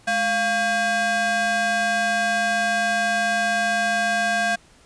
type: ring-modulated tone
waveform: square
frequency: 453.7 Hz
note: A#4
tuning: 47 cents flat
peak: -17 dBFS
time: 0.07-4.56 s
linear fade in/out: 10 ms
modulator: 1150 Hz
effects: pink hiss -53 dBFS RMS until 4.85 s + resampled to 22050 Hz

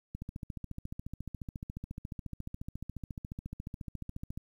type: click train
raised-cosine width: 5 ms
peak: -27 dBFS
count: 61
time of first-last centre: 0.15-4.375 s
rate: 14.2 Hz
effects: 10-bit

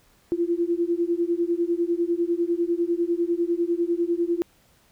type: beating tone pair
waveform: sine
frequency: 338 / 348 Hz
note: E4 / F4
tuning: +43 / -6 cents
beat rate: 10 Hz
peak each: -24 dBFS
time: 0.32-4.42 s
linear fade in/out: 0 ms
effects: pink hiss -60 dBFS RMS until 4.91 s

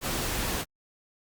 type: noise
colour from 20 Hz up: pink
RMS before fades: -30 dBFS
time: 0.01-0.65 s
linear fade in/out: 50 ms
effects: Opus 48 kbps

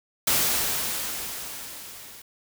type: noise with level ramp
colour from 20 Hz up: white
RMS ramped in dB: -21 to -45 dBFS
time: 0.27-2.22 s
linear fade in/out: 5 ms
effects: none

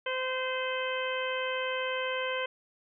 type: harmonic tone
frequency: 516 Hz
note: C5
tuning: 24 cents flat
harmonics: 1 / 2 / 3 / 4 / 5 / 6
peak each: -33 / -37 / -37 / -39 / -39 / -39 dBFS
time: 0.06-2.46 s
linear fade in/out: 5 ms
effects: none

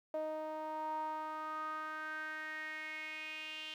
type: tone with band-pass filter sweep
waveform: sawtooth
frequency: 310.9 Hz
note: D#4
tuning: 1 cent flat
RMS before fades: -42 dBFS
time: 0.14-3.74 s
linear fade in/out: 0 ms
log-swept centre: 660 to 3000 Hz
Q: 6
effects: 12-bit

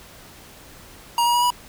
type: tone with pitch steps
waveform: square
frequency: 946 / 955.9 / 965.9 / 976 Hz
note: A#5 / A#5 / B5 / B5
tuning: +25 / +43 / -39 / -21 cents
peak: -17 dBFS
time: 1.18-1.504 s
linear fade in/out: 2 ms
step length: 81 ms
effects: pink hiss -45 dBFS RMS until 1.68 s

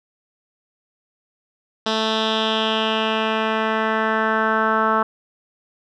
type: tone with low-pass filter sweep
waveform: 10% pulse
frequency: 220 Hz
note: A3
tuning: in tune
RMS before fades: -20 dBFS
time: 1.86-5.03 s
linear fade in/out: 5 ms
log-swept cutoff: 4300 to 1300 Hz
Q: 3.6
effects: none

